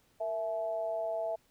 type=tone with amplitude modulation; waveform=sine; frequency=659.3 Hz; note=E5; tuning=in tune; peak=-28 dBFS; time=0.2-1.36 s; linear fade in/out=10 ms; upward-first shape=sine; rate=197 Hz; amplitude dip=70%; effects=pink hiss -69 dBFS RMS until 1.5 s